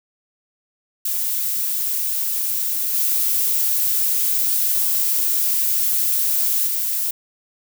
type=noise with level steps; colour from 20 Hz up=violet; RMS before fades=-22 / -19 / -22 dBFS; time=1.05-7.11 s; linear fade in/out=5 ms; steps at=2.93 / 6.66 s; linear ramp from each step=20 ms; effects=none